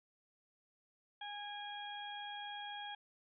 harmonic tone with a mistuned harmonic, 823 Hz, G#5, 16 cents flat, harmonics 1 / 2 / 3 / 4, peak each -46 / -50 / -57 / -48 dBFS, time 1.21-2.95 s, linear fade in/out 5 ms, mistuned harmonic 3, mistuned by -35 cents, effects none

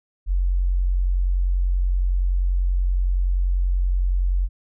sine tone, 45.25 Hz, F#1, 38 cents flat, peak -17 dBFS, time 0.26-4.49 s, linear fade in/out 50 ms, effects none

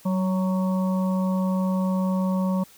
harmonic tone with a mistuned harmonic, 185.5 Hz, F#3, 5 cents sharp, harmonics 1 / 3 / 5 / 6, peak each -21 / -31 / -35 / -37 dBFS, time 0.05-2.64 s, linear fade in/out 10 ms, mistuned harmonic 1, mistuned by +25 cents, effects white hiss -52 dBFS RMS until 2.77 s

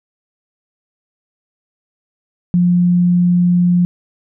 sine tone, 176.7 Hz, F3, 21 cents sharp, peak -9 dBFS, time 2.54-3.85 s, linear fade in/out 0 ms, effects none

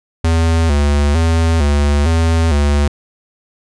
square tone with vibrato, 77.1 Hz, D#2, 15 cents flat, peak -11 dBFS, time 0.24-2.88 s, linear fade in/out 5 ms, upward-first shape square, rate 1.1 Hz, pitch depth 110 cents each way, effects resampled to 22050 Hz

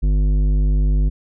sine tone with tanh clipping, 50 Hz, G1, 35 cents sharp, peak -15 dBFS, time 0.02-1.1 s, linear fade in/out 20 ms, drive 12 dB, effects none

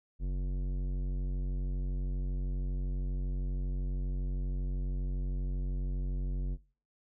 sine tone with tanh clipping, 46.31 Hz, F#1, 2 cents sharp, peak -32 dBFS, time 0.19-6.58 s, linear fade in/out 50 ms, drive 14 dB, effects noise-tail reverb RT60 0.4 s tail -22 dB re dry

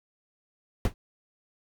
brown noise with exponential decay, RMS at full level -18 dBFS, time 0.85-0.94 s, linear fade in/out 1 ms, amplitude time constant 19 ms, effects none

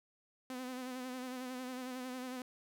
sawtooth tone with vibrato, 254.2 Hz, C4, 50 cents flat, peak -37 dBFS, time 0.5-2.42 s, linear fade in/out 2 ms, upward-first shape sine, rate 11 Hz, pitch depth 40 cents each way, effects none

